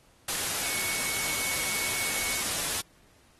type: tone in noise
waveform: sine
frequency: 2217 Hz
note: C#7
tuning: in tune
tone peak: -36 dBFS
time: 0.63-2.41 s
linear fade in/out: 5 ms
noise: white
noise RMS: -30 dBFS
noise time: 0.28-2.81 s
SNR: -9 dB
effects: pink hiss -62 dBFS RMS until 3.39 s + AAC 32 kbps